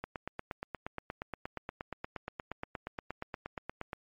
click train, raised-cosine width 0.5 ms, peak -22 dBFS, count 34, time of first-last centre 0.04-3.932 s, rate 8.48 Hz, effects MP3 48 kbps

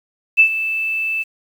sine tone with ADSR envelope, 2637 Hz, E7, in tune, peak -5 dBFS, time 0.37-1.24 s, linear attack 28 ms, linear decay 85 ms, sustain -13 dB, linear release 24 ms, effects 7-bit

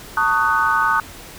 sine chord, D# half-diminished seventh, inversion second, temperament just, 896 / 1120.1 / 1244.5 / 1493.4 Hz, A5 / C#6 / D#6 / F#6, +31 / +18 / 0 / +16 cents, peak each -21 / -22 / -19 / -19 dBFS, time 0.17-1 s, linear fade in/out 2 ms, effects pink hiss -38 dBFS RMS until 1.38 s

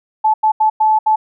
sine tone bursts at uneven times, 867 Hz, A5, 26 cents flat, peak -9 dBFS, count 5, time 0.24-0.34 / 0.43-0.52 / 0.6-0.7 / 0.8-0.99 / 1.06-1.16 s, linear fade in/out 10 ms, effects none

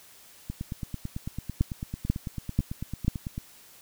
two click trains, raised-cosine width 5 ms, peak -10 / -20 dBFS, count 4 / 27, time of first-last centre 1.61-3.081 / 0.5-3.379 s, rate 2.04 / 9.03 Hz, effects white hiss -53 dBFS RMS until 3.81 s

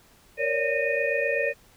sine tone cluster, 466.3 / 553 / 581 / 1832 / 2477 Hz, A#4 / C#5 / D5 / A#6 / D#7, +1 / -4 / -19 / -31 / -8 cents, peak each -29 dBFS, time 0.37-1.54 s, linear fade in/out 50 ms, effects pink hiss -57 dBFS RMS until 1.76 s

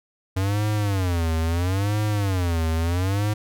square tone with vibrato, 92.6 Hz, F#2, 2 cents sharp, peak -21 dBFS, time 0.36-3.34 s, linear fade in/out 10 ms, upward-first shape sine, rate 0.75 Hz, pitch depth 240 cents each way, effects none

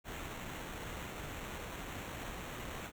pink noise with sample-and-hold, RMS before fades -44 dBFS, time 0.04-2.92 s, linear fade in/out 50 ms, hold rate 4900 Hz, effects none

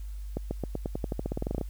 accelerating click train, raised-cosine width 2 ms, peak -17 dBFS, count 18, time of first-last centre 0.37-1.613 s, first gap 140 ms, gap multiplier 0.91, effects added 50 Hz sine -35 dBFS peak until 1.69 s + white hiss -60 dBFS RMS until 1.69 s

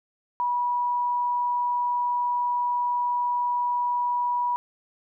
sine tone, 973 Hz, B5, 26 cents flat, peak -22 dBFS, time 0.4-4.56 s, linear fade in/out 0 ms, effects none

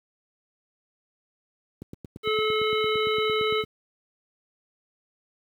click train, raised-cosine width 3 ms, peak -24 dBFS, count 17, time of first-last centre 1.82-3.638 s, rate 8.8 Hz
harmonic tone, 431.9 Hz, A4, 32 cents flat, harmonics 1 / 3 / 5 / 7 / 9, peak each -24 / -29 / -31 / -32 / -34 dBFS, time 2.23-3.65 s, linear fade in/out 50 ms
effects high-pass 80 Hz 12 dB/octave + 9-bit

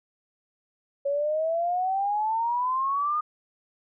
sine exponential sweep, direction up, 554.4 to 1233 Hz, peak -23 dBFS, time 1.05-3.21 s, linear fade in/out 10 ms, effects none

